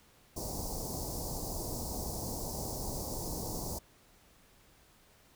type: band-stop noise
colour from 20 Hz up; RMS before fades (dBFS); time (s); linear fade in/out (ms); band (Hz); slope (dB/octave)
pink; -38; 0.36-3.79; 10; 960 to 4700; 48
effects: pink hiss -63 dBFS RMS until 5.35 s